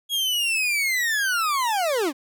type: linear sweep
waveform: 40% pulse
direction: down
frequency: 3322 to 252 Hz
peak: -20 dBFS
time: 0.09-2.13 s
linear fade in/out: 50 ms
effects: none

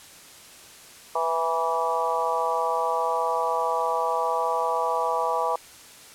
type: harmonic tone with a mistuned harmonic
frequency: 164.81 Hz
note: E3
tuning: in tune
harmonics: 3 / 4 / 5 / 6 / 7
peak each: -29 / -29 / -29 / -27 / -29 dBFS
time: 1.15-5.56 s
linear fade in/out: 5 ms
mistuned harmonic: 6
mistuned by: -24 cents
effects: white hiss -47 dBFS RMS until 6.14 s + low-pass 11000 Hz 12 dB/octave

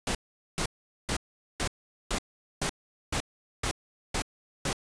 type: noise bursts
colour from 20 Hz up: pink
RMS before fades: -29 dBFS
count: 10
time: 0.07-4.73 s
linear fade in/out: 2 ms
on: 79 ms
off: 430 ms
effects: resampled to 22050 Hz

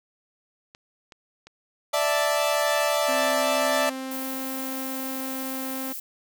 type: clicks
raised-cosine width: 0.2 ms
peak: -28 dBFS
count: 5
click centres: 0.749 / 1.122 / 1.47 / 2.758 / 2.835 s
type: chord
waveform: sawtooth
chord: D suspended second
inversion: none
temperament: equal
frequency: 587.3 / 659.3 / 880 Hz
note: D5 / E5 / A5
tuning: 0 / 0 / 0 cents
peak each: -20 / -22 / -25 dBFS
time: 1.93-3.9 s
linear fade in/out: 10 ms
type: tone with pitch glide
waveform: sawtooth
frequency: 261.6 to 263.9 Hz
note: C4 to C4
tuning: 0 to +15 cents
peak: -27 dBFS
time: 3.08-5.93 s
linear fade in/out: 10 ms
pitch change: +15 cents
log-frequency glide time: 3.23-4.41 s
type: noise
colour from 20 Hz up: violet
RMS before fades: -35 dBFS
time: 4.11-6 s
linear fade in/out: 5 ms
effects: none

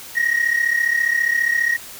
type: tone pair together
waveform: sine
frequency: 1864.7 / 1899.5 Hz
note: A#6 / A#6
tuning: 0 / +32 cents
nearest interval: unison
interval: 32 cents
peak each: -17 dBFS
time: 0.15-1.77 s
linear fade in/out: 20 ms
effects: tanh soft clip ceiling -12 dBFS + white hiss -37 dBFS RMS until 1.99 s

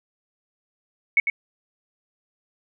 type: tone with echo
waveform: sine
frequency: 2213 Hz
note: C#7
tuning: 3 cents flat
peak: -13 dBFS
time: 1.17-1.2 s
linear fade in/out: 2 ms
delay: 100 ms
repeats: 1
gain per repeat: -7 dB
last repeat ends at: 1.3 s
effects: none

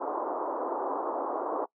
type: band-pass noise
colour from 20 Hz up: white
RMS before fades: -32 dBFS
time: 0-1.66 s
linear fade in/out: 20 ms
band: 290 to 1100 Hz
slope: 48 dB/octave
effects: noise-tail reverb RT60 0.1 s tail -23 dB re dry

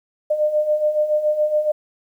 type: beating tone pair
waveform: sine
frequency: 600 / 607.1 Hz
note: D5 / D#5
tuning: +37 / -43 cents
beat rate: 7.1 Hz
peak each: -23 / -17 dBFS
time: 0.3-1.72 s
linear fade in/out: 10 ms
effects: 9-bit

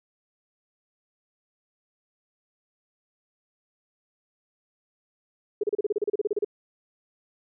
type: tone bursts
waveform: sine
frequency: 415.3 Hz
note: G#4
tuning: in tune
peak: -21 dBFS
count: 15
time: 5.61-6.447 s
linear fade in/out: 5 ms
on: 25 ms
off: 33 ms
effects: none

